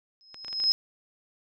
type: tone with exponential growth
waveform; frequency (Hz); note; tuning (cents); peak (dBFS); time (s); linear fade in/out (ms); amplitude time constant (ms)
sine; 5130; E8; -48; -17; 0.21-0.72; 0; 110
type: clicks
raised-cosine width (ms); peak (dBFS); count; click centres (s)
0.2; -26; 7; 0.344 / 0.447 / 0.482 / 0.529 / 0.601 / 0.639 / 0.717
effects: none